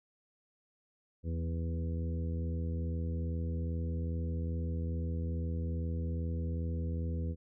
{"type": "harmonic tone with a mistuned harmonic", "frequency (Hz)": 82.41, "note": "E2", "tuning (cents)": 0, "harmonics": [1, 2, 3, 4, 5, 6], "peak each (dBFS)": [-33, -40, -44, -49, -51, -48], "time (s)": [1.23, 7.36], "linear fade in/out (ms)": 50, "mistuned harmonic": 2, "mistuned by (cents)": 29, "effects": []}